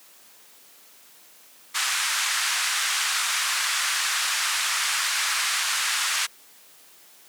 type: band-pass noise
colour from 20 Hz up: pink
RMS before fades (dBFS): -25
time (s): 1.74-6.27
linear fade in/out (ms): 20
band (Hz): 1200 to 10000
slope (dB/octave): 24
effects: white hiss -52 dBFS RMS until 7.28 s + high-pass 200 Hz 12 dB/octave